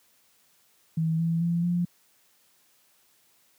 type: tone with pitch steps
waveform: sine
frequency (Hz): 161.5 / 165.85 / 170.31 / 174.9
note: E3 / E3 / F3 / F3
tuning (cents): -35 / +11 / -43 / +3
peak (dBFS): -22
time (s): 0.97-1.85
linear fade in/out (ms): 5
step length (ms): 220
effects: white hiss -64 dBFS RMS until 3.58 s + high-pass 100 Hz 12 dB/octave